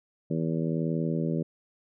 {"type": "harmonic tone", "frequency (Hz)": 81.1, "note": "E2", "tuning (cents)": -28, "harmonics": [2, 3, 4, 5, 6, 7], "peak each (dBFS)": [-28, -32, -34, -36, -38, -39], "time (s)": [0.3, 1.43], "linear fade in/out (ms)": 10, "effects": []}